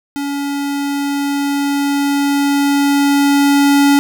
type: tone with level ramp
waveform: square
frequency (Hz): 282.6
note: C#4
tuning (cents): +34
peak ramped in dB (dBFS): -19 to -8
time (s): 0.16-3.99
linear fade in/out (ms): 0
effects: none